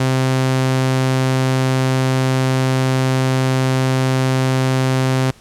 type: tone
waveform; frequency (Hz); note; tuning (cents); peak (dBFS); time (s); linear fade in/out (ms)
sawtooth; 130.81; C3; 0; -10; 0-5.31; 5
effects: pink hiss -47 dBFS RMS until 5.4 s + low-pass 10000 Hz 12 dB/octave